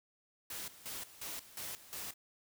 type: noise with tremolo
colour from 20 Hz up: white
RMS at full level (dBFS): -43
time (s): 0.5-2.14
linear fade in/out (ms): 5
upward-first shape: square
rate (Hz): 2.8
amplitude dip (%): 80
effects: none